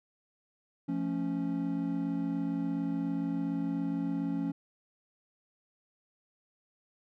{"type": "chord", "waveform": "triangle", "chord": "F augmented", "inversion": "none", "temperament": "equal with one note detuned", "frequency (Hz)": [173.01, 220, 277.2], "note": ["F3", "A3", "C#4"], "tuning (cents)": [-16, 0, 0], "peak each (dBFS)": [-33, -36, -30], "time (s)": [0.88, 4.52], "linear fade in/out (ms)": 10, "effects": []}